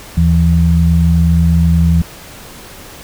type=tone pair together; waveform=sine; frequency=78.5 / 166.66 Hz; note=D#2 / E3; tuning=+16 / +19 cents; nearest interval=octave + minor second; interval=1303 cents; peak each=-10 dBFS; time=0.17-2.02 s; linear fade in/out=5 ms; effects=pink hiss -34 dBFS RMS until 3.03 s